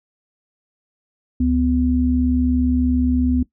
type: tone pair together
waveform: sine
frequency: 71.3 / 250.9 Hz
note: C#2 / B3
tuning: +49 / +28 cents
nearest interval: octave + minor seventh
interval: 2179 cents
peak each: -20 / -16 dBFS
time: 1.4-3.43 s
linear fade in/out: 5 ms
effects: noise-tail reverb RT60 0.1 s tail -18 dB re dry